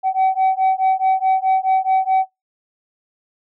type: beating tone pair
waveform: sine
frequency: 758 / 762.7 Hz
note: F#5 / G5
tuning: +42 / -48 cents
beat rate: 4.7 Hz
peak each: -15 dBFS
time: 0.03-2.26 s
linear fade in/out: 50 ms
effects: noise-tail reverb RT60 0.2 s tail -25 dB re dry + tanh soft clip ceiling -11 dBFS